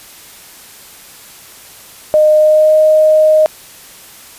sine tone with pitch glide, 613 to 620.8 Hz, D#5 to D#5, -26 to -4 cents, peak -5 dBFS, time 2.14-3.46 s, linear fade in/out 0 ms, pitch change +22 cents, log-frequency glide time 2.34-2.76 s, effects white hiss -37 dBFS RMS until 4.38 s + resampled to 32000 Hz

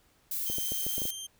violet noise, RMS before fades -33 dBFS, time 0.31-1.11 s, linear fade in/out 5 ms
20% pulse tone with pitch glide, 3136 to 3158 Hz, G7 to G7, 0 to +12 cents, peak -32 dBFS, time 0.46-1.27 s, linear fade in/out 10 ms, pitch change +12 cents, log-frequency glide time 0.58-0.99 s
clicks, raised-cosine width 2 ms, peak -25 dBFS, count 7, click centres 0.5 / 0.584 / 0.72 / 0.866 / 0.981 / 1.019 / 1.054 s
effects pink hiss -66 dBFS RMS until 1.39 s

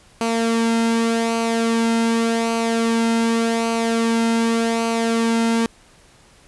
sawtooth tone with flanger, 229 Hz, A#3, 31 cents flat, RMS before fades -19 dBFS, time 0.21-5.66 s, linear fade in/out 0 ms, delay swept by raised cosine 0.56 to 1.76 ms, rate 0.86 Hz, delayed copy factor -0.5, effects pink hiss -51 dBFS RMS until 6.47 s + resampled to 24000 Hz

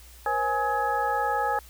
sine tone cluster, 478.4 / 537 / 835 / 1274 / 1676 Hz, A#4 / C5 / G#5 / D#6 / G#6, +45 / +45 / +9 / +41 / +15 cents, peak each -33 / -33 / -25 / -31 / -32 dBFS, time 0.26-1.59 s, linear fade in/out 2 ms, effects added 60 Hz sine -48 dBFS peak until 1.69 s + white hiss -52 dBFS RMS until 1.69 s

